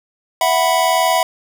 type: chord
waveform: square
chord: E suspended second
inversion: none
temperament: equal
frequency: 659.3 / 740 / 987.8 Hz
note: E5 / F#5 / B5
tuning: 0 / 0 / 0 cents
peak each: -18 dBFS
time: 0.41-1.23 s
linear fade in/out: 2 ms
effects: none